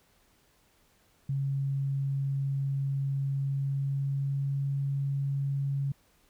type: tone with pitch glide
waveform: sine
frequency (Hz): 137.6 to 138.8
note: C#3 to C#3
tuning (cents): -12 to +3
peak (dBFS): -27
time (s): 1.29-5.92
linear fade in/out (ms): 5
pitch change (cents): +15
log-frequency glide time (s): 3.34-4.66
effects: pink hiss -66 dBFS RMS until 6.29 s